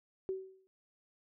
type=tone with exponential decay; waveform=sine; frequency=380 Hz; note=F#4; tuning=46 cents sharp; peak=-31 dBFS; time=0.29-0.67 s; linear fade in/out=0 ms; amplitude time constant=82 ms; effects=none